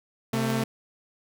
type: tone pair together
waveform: sawtooth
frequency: 130.68 / 223.6 Hz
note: C3 / A3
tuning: -2 / +28 cents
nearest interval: major sixth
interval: 930 cents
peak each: -24 / -22 dBFS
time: 0.33-0.64 s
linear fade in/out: 5 ms
effects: none